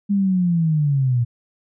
sine linear sweep, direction down, 204.3 to 116.54 Hz, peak -15 dBFS, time 0.09-1.25 s, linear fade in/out 20 ms, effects none

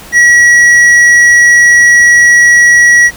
sine tone with hard clipping, 1923 Hz, B6, 47 cents flat, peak -3 dBFS, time 0.12-3.11 s, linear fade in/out 50 ms, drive 7 dB, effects pink hiss -31 dBFS RMS until 3.16 s

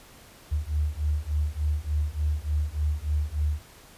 sine beating tone pair, 73.42 / 76.82 Hz, D2 / D#2, 0 / -22 cents, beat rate 3.4 Hz, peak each -27 dBFS, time 0.51-3.62 s, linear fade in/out 20 ms, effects pink hiss -51 dBFS RMS until 3.97 s + resampled to 32000 Hz

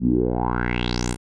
10% pulse tone with low-pass filter sweep, 60.4 Hz, B1, 38 cents flat, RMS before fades -22 dBFS, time 0-1.17 s, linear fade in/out 50 ms, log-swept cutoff 200 to 10000 Hz, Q 5.2, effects none

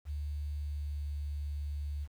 sine tone with pitch glide, 73.42 to 72.79 Hz, D2 to D2, 0 to -15 cents, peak -34 dBFS, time 0.05-2.08 s, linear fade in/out 50 ms, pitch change -15 cents, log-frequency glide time 0.58-1.05 s, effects 10-bit

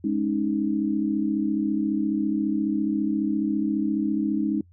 sine chord, Ab suspended fourth, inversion none, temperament just, 207.7 / 276.9 / 311.5 Hz, Ab3 / Db4 / Eb4, 0 / -2 / +2 cents, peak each -26 / -27 / -25 dBFS, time 0.04-4.61 s, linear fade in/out 5 ms, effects noise-tail reverb RT60 0.1 s tail -24 dB re dry + added 88 Hz sine -51 dBFS peak until 4.72 s

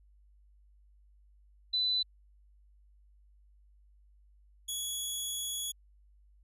sine / 15% pulse tone pair in turn, 3999 / 3363 Hz, B7 / G#7, +21 / +21 cents, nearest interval minor third, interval 300 cents, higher first, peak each -27 dBFS, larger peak neither, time 1.73-2.03 / 4.68-5.72 s, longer second, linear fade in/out 10 ms, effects added 50 Hz sine -59 dBFS peak until 6.43 s + resampled to 32000 Hz

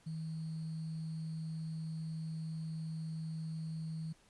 sine tone with sample-and-hold, 160 Hz, D#3, 49 cents sharp, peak -38 dBFS, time 0.06-4.13 s, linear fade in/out 10 ms, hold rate 4410 Hz, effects pink hiss -67 dBFS RMS until 4.29 s + resampled to 24000 Hz

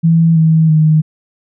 sine tone with pitch steps, 164.81 / 160.21 / 155.74 Hz, E3 / E3 / D#3, 0 / -49 / +2 cents, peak -6 dBFS, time 0.03-1.02 s, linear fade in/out 20 ms, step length 330 ms, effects none

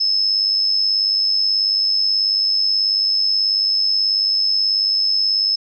sine tone with amplitude modulation, 5210 Hz, E8, 21 cents flat, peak -12 dBFS, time 0-5.56 s, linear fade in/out 10 ms, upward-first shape sine, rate 98.4 Hz, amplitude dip 55%, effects none

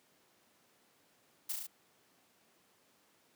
blue noise with echo, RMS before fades -36 dBFS, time 1.49-1.53 s, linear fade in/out 10 ms, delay 35 ms, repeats 4, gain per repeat -2 dB, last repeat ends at 1.67 s, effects pink hiss -69 dBFS RMS until 3.35 s + high-pass 200 Hz 12 dB/octave

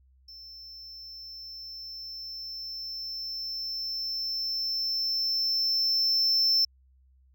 triangle tone with level ramp, 5330 Hz, E8, 18 cents sharp, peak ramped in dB -43 to -19 dBFS, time 0.28-6.65 s, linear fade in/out 5 ms, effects added 65 Hz sine -58 dBFS peak until 7.34 s

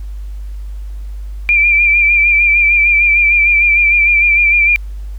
sine tone with vibrato, 2368 Hz, D7, 14 cents sharp, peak -7 dBFS, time 1.49-4.76 s, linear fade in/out 0 ms, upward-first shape sine, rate 6.6 Hz, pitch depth 44 cents each way, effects added 50 Hz sine -22 dBFS peak until 5.18 s + pink hiss -50 dBFS RMS until 5.18 s

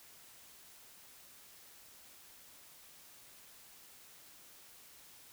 silence, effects white hiss -58 dBFS RMS until 5.32 s

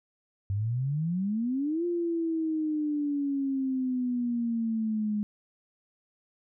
sine exponential two-way sweep, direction up then down, 96 to 350.3 to 207.3 Hz, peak -26 dBFS, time 0.5-5.23 s, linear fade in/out 0 ms, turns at 1.85 s, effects none

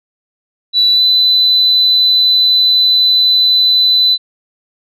sine tone with pitch glide, 3953 to 4004 Hz, B7 to B7, +1 to +23 cents, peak -6 dBFS, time 0.73-4.18 s, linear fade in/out 50 ms, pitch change +22 cents, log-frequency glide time 0.92-1.02 s, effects tanh soft clip ceiling -2 dBFS

